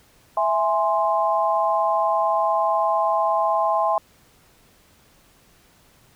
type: chord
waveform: sine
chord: E augmented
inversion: none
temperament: equal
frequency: 659.3 / 830.6 / 1046.5 Hz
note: E5 / G#5 / B#5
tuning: 0 / 0 / 0 cents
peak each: -22 dBFS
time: 0.37-3.98 s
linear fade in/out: 2 ms
effects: pink hiss -56 dBFS RMS until 6.15 s